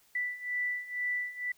sine beating tone pair, 1974 / 1976.1 Hz, B6 / B6, -1 / 0 cents, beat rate 2.1 Hz, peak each -36 / -33 dBFS, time 0.15-1.52 s, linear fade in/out 5 ms, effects white hiss -65 dBFS RMS until 1.57 s

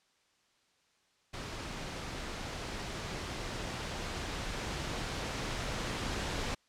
pink noise with level ramp, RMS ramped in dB -41 to -35 dBFS, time 1.33-6.55 s, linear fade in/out 10 ms, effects white hiss -71 dBFS RMS until 6.68 s + low-pass 6000 Hz 12 dB/octave

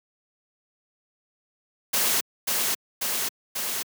white noise with echo, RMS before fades -23 dBFS, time 1.93-2.21 s, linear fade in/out 10 ms, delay 540 ms, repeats 3, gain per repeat -2 dB, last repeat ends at 3.83 s, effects high-pass 150 Hz 12 dB/octave

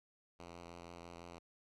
5% pulse tone with vibrato, 85.8 Hz, F2, 30 cents flat, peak -39 dBFS, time 0.39-1.39 s, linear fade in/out 10 ms, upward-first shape sine, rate 6 Hz, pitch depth 19 cents each way, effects low-pass 7000 Hz 12 dB/octave

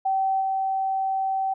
sine tone with level steps, 770 Hz, G5, 31 cents flat, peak -20 / -22 dBFS, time 0.05-1.54 s, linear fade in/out 10 ms, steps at 0.4 s, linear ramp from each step 20 ms, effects none

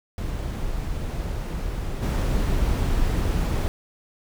brown noise with level steps, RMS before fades -28 / -22 dBFS, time 0.18-3.68 s, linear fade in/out 0 ms, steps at 2.02 s, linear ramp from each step 10 ms, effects none

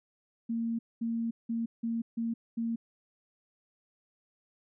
sine tone bursts at uneven times, 230 Hz, A#3, 23 cents flat, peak -29 dBFS, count 6, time 0.49-0.79 / 1.01-1.31 / 1.49-1.66 / 1.83-2.02 / 2.17-2.34 / 2.57-2.76 s, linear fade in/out 10 ms, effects none

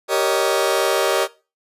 sawtooth chord, Eb dominant seventh, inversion first, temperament just, 388.9 / 466.7 / 560 / 622.3 Hz, G4 / Bb4 / Db5 / Eb5, -14 / +2 / +18 / 0 cents, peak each -18 dBFS, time 0.08-1.28 s, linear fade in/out 50 ms, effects noise-tail reverb RT60 0.3 s tail -18 dB re dry + resampled to 32000 Hz

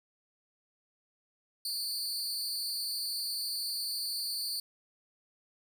sawtooth tone with amplitude modulation, 4514 Hz, C#8, 31 cents sharp, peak -26 dBFS, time 1.65-4.6 s, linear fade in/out 2 ms, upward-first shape sine, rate 292 Hz, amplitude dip 100%, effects none

